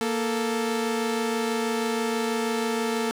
sawtooth tone pair together, 233.1 / 440 Hz, A#3 / A4, 0 / 0 cents, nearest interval major seventh, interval 1100 cents, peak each -23 dBFS, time 0.01-3.11 s, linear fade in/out 0 ms, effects low-pass 11000 Hz 12 dB/octave + 8-bit

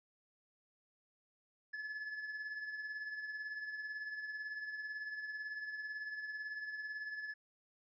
triangle tone with tremolo, 1717 Hz, A6, 43 cents flat, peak -37 dBFS, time 1.73-7.34 s, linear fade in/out 10 ms, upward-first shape triangle, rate 18 Hz, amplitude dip 55%, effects resampled to 16000 Hz

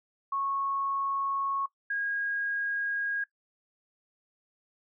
sine tone pair in turn, 1100 / 1634.9 Hz, C#6 / G#6, -14 / -28 cents, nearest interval perfect fifth, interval 686 cents, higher second, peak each -28 dBFS, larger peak neither, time 0.32-1.66 / 1.9-3.24 s, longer neither, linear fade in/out 5 ms, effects noise-tail reverb RT60 0.1 s tail -18 dB re dry

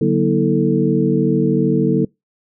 sine tone cluster, 146.7 / 186.9 / 240.1 / 322.8 / 443.1 Hz, D3 / F#3 / B3 / E4 / A4, -2 / +18 / -49 / -36 / +12 cents, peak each -19 dBFS, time 0.01-2.05 s, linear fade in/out 5 ms, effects noise-tail reverb RT60 0.2 s tail -26 dB re dry

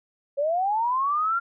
sine linear sweep, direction up, 546 to 1400 Hz, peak -21 dBFS, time 0.37-1.4 s, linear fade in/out 20 ms, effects none

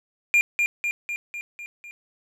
triangle tone with echo, 2400 Hz, D7, 37 cents sharp, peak -13 dBFS, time 0.34-0.41 s, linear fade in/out 0 ms, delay 250 ms, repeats 6, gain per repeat -4 dB, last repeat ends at 1.91 s, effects none

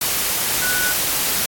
sine tone in noise, 1480 Hz, F#6, in tune, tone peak -21 dBFS, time 0.62-0.92 s, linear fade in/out 5 ms, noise white, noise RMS -20 dBFS, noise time 0.01-1.46 s, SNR -4 dB, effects AAC 64 kbps

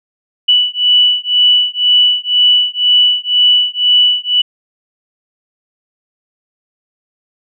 sine beating tone pair, 2960 / 2962 Hz, F#7 / F#7, 0 / +1 cents, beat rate 2 Hz, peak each -11 dBFS, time 0.48-4.42 s, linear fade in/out 10 ms, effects none

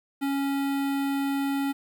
square tone with notch filter, 277.2 Hz, C#4, in tune, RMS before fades -27 dBFS, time 0.21-1.73 s, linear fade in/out 20 ms, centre 6000 Hz, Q 0.97, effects 9-bit

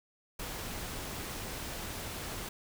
pink noise, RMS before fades -40 dBFS, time 0.39-2.49 s, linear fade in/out 5 ms, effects none

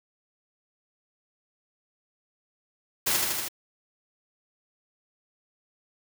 white noise with echo, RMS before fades -25 dBFS, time 3.06-3.17 s, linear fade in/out 10 ms, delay 79 ms, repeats 4, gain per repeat -2 dB, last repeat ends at 3.486 s, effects none

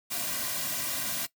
white noise with comb filter, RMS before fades -32 dBFS, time 0.1-1.27 s, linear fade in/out 20 ms, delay 2.3 ms, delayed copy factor -0.8, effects noise-tail reverb RT60 0.1 s tail -18 dB re dry

